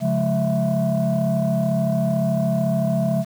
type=tone cluster; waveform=sine; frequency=139.7 / 177.6 / 211.3 / 659 Hz; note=C#3 / F3 / G#3 / E5; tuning=+14 / +29 / +30 / -1 cents; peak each=-22 dBFS; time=0-3.25 s; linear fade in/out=50 ms; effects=tanh soft clip ceiling -12 dBFS + 7-bit